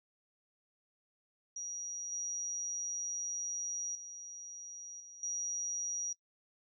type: tone with level steps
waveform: sine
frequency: 5760 Hz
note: F#8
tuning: 47 cents flat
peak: -38 / -35 / -44 / -49 / -34 dBFS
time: 1.56-6.13 s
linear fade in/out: 5 ms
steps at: 2.12 / 3.95 / 5 / 5.23 s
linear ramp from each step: 2 ms
effects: noise-tail reverb RT60 0.1 s tail -25 dB re dry